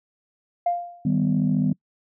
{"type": "tone with exponential decay", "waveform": "sine", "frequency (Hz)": 698.5, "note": "F5", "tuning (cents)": 0, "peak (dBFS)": -16, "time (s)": [0.66, 1.1], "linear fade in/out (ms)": 5, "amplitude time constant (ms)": 94}
{"type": "chord", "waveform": "sine", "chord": "Eb augmented", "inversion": "none", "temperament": "equal with one note detuned", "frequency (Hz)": [155.56, 196, 250.1], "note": ["Eb3", "G3", "B3"], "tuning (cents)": [0, 0, 22], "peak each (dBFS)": -22, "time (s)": [1.05, 1.73], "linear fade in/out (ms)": 5}
{"effects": ["noise-tail reverb RT60 0.1 s tail -26 dB re dry", "tanh soft clip ceiling -12 dBFS"]}